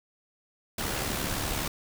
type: noise with amplitude modulation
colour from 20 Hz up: pink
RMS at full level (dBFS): -29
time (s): 0.78-1.68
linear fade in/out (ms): 5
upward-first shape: sine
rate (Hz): 71.8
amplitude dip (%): 45
effects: none